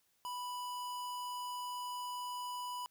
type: tone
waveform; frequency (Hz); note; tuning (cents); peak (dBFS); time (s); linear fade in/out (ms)
square; 987.8; B5; 0; -40; 0.25-2.86; 0
effects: white hiss -75 dBFS RMS until 2.9 s